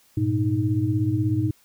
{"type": "tone cluster", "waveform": "sine", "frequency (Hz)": [102.9, 119.3, 310.8], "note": ["G#2", "A#2", "D#4"], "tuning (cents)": [-16, 41, -2], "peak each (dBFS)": -24, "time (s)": [0.17, 1.51], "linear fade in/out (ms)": 5, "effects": ["white hiss -59 dBFS RMS until 1.64 s"]}